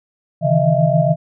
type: tone cluster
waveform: sine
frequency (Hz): 137.8 / 156.3 / 163.3 / 625 / 672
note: C#3 / D#3 / E3 / D#5 / E5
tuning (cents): -10 / +8 / -16 / +8 / +33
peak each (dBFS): -18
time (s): 0.41-1.16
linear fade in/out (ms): 50
effects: none